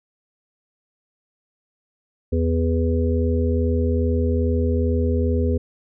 harmonic tone, 82.41 Hz, E2, in tune, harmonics 1 / 3 / 5 / 6, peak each -19 / -24 / -26 / -27 dBFS, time 2.32-5.58 s, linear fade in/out 10 ms, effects none

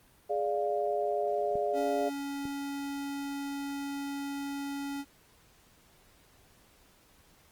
sine chord, D diminished, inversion second, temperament equal, 415.3 / 587.3 / 698.5 Hz, Ab4 / D5 / F5, 0 / 0 / 0 cents, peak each -32 dBFS, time 0.29-2.1 s, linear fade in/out 20 ms
clicks, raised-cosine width 3 ms, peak -29 dBFS, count 2, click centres 1.555 / 2.454 s
square tone, 280.6 Hz, C#4, 21 cents sharp, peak -35 dBFS, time 1.73-5.05 s, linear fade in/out 50 ms
effects pink hiss -62 dBFS RMS until 7.51 s + Opus 32 kbps

